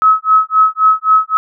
sine tone with tremolo, 1285 Hz, E6, 45 cents flat, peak -4 dBFS, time 0.02-1.37 s, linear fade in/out 0 ms, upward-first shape sine, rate 3.8 Hz, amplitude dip 100%, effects none

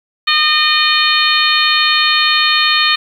harmonic tone, 611 Hz, D#5, 32 cents flat, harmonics 2 / 3 / 4 / 5 / 6 / 7, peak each -17 / -17 / -17 / -17 / -17 / -17 dBFS, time 0.27-2.96 s, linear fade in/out 10 ms, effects 7-bit

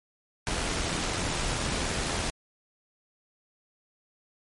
pink noise with amplitude modulation, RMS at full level -28 dBFS, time 0.47-2.3 s, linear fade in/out 0 ms, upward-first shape sine, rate 83.2 Hz, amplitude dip 30%, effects low-pass 10000 Hz 12 dB/octave + MP3 48 kbps

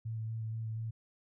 sine tone with vibrato, 111.6 Hz, A2, 25 cents sharp, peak -35 dBFS, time 0.05-0.91 s, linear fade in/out 10 ms, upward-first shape square, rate 4.2 Hz, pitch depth 15 cents each way, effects none

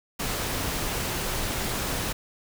pink noise, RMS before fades -29 dBFS, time 0.19-2.13 s, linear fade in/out 10 ms, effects none

